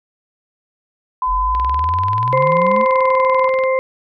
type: tone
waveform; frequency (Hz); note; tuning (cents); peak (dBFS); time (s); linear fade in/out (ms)
sine; 1014; B5; +45; -15; 1.22-3.48; 2
type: exponential sweep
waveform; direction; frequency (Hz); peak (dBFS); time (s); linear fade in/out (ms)
sine; up; 41.14 to 230; -20; 1.26-2.86; 50
type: click train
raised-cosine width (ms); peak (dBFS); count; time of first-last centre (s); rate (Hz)
0.3; -15; 44; 1.55-3.637; 20.6
type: harmonic tone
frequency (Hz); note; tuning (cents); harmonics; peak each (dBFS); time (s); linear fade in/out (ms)
523.3; C5; 0; 1 / 2 / 4; -14 / -22 / -24; 2.33-3.79; 0
effects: none